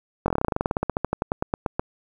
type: slowing click train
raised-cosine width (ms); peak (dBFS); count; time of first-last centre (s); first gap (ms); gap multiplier
1; -8; 26; 0.26-1.795; 21; 1.08
effects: 8-bit